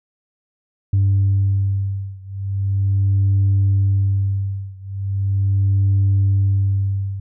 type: beating tone pair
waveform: sine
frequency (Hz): 98 / 98.39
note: G2 / G2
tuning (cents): 0 / +7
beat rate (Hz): 0.39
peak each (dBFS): -16 / -17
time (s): 0.93-7.2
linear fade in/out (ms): 5
effects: tanh soft clip ceiling -10 dBFS